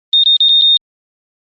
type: tone with dropouts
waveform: sine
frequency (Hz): 3674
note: A#7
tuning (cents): -26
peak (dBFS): -6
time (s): 0.13-0.77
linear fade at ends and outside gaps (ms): 1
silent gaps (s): 0.236-0.259 / 0.366-0.404 / 0.486-0.491 / 0.613-0.62
effects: Opus 24 kbps